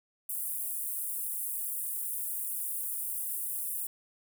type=high-pass noise; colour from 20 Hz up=pink; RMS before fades=-35 dBFS; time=0.29-3.87 s; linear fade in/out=5 ms; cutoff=9200 Hz; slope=48 dB/octave; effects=none